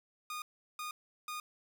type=tone bursts; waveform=sawtooth; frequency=1227 Hz; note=D#6; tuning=25 cents flat; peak=-35 dBFS; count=3; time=0.3-1.4 s; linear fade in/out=2 ms; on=120 ms; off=370 ms; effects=none